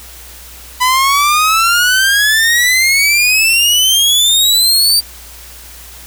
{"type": "exponential sweep", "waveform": "sawtooth", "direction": "up", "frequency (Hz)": [992, 4685], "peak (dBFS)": -5, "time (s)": [0.8, 5.01], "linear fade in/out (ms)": 20, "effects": ["added 60 Hz sine -37 dBFS peak until 6.06 s", "white hiss -35 dBFS RMS until 6.06 s"]}